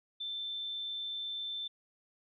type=tone; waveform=sine; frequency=3546 Hz; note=A7; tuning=13 cents sharp; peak=-36 dBFS; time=0.2-1.68 s; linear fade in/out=10 ms; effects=none